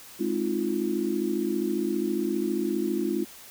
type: chord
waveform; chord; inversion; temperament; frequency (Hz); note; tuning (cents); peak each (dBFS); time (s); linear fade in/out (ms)
sine; F minor seventh; first; just; 209.5 / 261.9 / 314.3 / 349.2; Ab3 / C4 / Eb4 / F4; +15 / +2 / +18 / 0; -31 / -32 / -30 / -28; 0.19-3.25; 20
effects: white hiss -47 dBFS RMS until 3.5 s